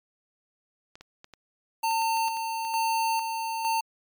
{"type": "clicks", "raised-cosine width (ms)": 0.2, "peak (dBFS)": -28, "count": 10, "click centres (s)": [0.955, 1.01, 1.244, 1.337, 1.911, 2.019, 2.171, 2.278, 2.37, 2.65]}
{"type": "tone with tremolo", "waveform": "square", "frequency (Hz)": 900, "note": "A5", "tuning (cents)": 39, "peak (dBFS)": -24, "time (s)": [1.83, 3.81], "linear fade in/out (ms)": 10, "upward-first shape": "square", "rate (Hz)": 1.1, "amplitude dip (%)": 45}
{"effects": ["MP3 96 kbps"]}